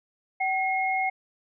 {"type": "tone pair together", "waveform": "sine", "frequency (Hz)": [762, 2155], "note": ["G5", "C#7"], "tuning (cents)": [-49, -49], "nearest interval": "octave + tritone", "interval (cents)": 1800, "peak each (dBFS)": [-25, -27], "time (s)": [0.4, 1.1], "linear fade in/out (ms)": 10, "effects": []}